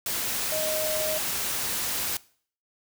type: tone in noise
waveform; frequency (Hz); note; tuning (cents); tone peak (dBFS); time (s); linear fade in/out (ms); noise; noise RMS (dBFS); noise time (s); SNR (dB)
sine; 622.3; D#5; 0; -28; 0.52-1.18; 2; white; -29; 0.06-2.17; -2
effects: noise-tail reverb RT60 0.5 s tail -21 dB re dry